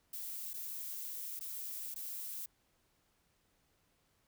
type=noise with dropouts; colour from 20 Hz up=violet; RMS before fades=-43 dBFS; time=0.13-2.46 s; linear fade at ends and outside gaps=5 ms; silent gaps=0.534-0.539 / 1.394-1.408 / 1.944-1.959 s; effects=pink hiss -75 dBFS RMS until 4.27 s